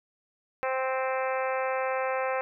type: harmonic tone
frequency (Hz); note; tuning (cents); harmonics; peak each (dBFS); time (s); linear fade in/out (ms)
261.6; C4; 0; 2 / 3 / 4 / 5 / 6 / 7 / 8 / 9 / 10; -29 / -33 / -35 / -37 / -39 / -40 / -41 / -42 / -43; 0.63-2.41; 0
effects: none